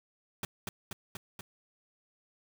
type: noise with echo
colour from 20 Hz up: pink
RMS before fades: -36 dBFS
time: 0.43-0.45 s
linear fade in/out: 2 ms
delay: 240 ms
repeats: 4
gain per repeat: -2 dB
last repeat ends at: 1.41 s
effects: none

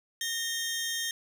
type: tone pair together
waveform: 20% pulse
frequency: 1841 / 3181 Hz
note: A#6 / G7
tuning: -22 / +25 cents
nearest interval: major sixth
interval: 947 cents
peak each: -28 dBFS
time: 0.21-1.11 s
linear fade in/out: 2 ms
effects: none

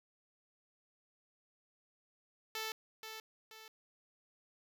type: tone with echo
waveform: 5% pulse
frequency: 440 Hz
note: A4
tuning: in tune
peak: -27 dBFS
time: 2.55-2.72 s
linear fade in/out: 2 ms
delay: 480 ms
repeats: 2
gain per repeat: -7 dB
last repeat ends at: 3.68 s
effects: none

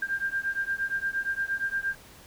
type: beating tone pair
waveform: sine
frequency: 1589 / 1597.6 Hz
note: G6 / G6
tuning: +23 / +32 cents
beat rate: 8.6 Hz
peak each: -30 dBFS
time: 0.02-1.95 s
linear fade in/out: 5 ms
effects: pink hiss -51 dBFS RMS until 2.26 s

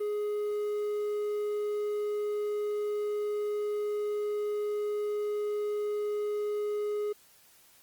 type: tone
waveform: triangle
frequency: 417.3 Hz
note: G#4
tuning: 8 cents sharp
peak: -27 dBFS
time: 0-7.13 s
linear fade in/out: 10 ms
effects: white hiss -60 dBFS RMS until 7.82 s + Opus 32 kbps

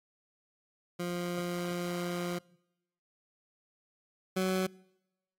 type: tone pair in turn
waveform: 20% pulse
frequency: 175.6 / 187.03 Hz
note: F3 / F#3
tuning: +10 / +19 cents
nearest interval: minor second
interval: 109 cents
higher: second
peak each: -28 / -23 dBFS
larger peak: second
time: 0.99-2.39 / 4.36-4.67 s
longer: first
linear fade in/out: 10 ms
effects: noise-tail reverb RT60 0.9 s tail -25 dB re dry + AAC 48 kbps

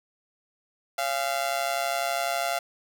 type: tone with amplitude modulation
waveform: sawtooth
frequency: 688 Hz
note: F5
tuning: 26 cents flat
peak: -18 dBFS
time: 0.98-2.59 s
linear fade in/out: 5 ms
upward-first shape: sine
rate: 132 Hz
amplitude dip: 80%
effects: none

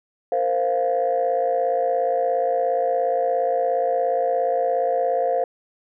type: chord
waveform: sine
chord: Bb suspended second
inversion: none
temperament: equal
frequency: 466.2 / 523.3 / 698.5 Hz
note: Bb4 / C5 / F5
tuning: 0 / 0 / 0 cents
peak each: -25 / -21 / -21 dBFS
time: 0.32-5.44 s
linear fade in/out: 2 ms
effects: tanh soft clip ceiling -12 dBFS

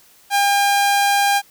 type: tone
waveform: sawtooth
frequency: 804 Hz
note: G5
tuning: 44 cents sharp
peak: -10 dBFS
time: 0.3-1.42 s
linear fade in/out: 50 ms
effects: white hiss -51 dBFS RMS until 1.5 s

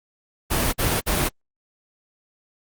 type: noise bursts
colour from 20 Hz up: pink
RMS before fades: -21 dBFS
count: 3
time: 0.5-1.292 s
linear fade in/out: 20 ms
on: 230 ms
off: 51 ms
effects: Opus 32 kbps

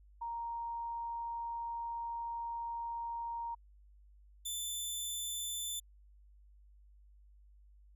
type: tone pair in turn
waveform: sine / 15% pulse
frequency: 933 / 3523 Hz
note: A#5 / A7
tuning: +1 / +1 cents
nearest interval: octave + major seventh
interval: 2300 cents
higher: second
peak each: -37 / -30 dBFS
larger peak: second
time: 0.21-3.55 / 4.45-5.8 s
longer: first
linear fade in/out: 10 ms
effects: added 50 Hz sine -58 dBFS peak until 7.95 s

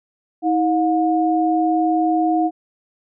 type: tone pair together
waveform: sine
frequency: 320 / 718.4 Hz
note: D#4 / F5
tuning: +49 / +49 cents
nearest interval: octave + major second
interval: 1400 cents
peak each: -17 / -18 dBFS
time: 0.42-2.51 s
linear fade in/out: 50 ms
effects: none

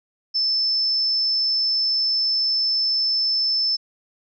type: tone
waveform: sine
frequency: 5274 Hz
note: E8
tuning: in tune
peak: -18 dBFS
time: 0.34-3.77 s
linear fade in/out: 20 ms
effects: none

